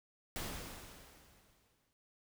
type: noise with exponential decay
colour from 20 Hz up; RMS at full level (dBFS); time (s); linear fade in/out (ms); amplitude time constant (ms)
pink; -40; 0.36-1.93; 0; 340
effects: none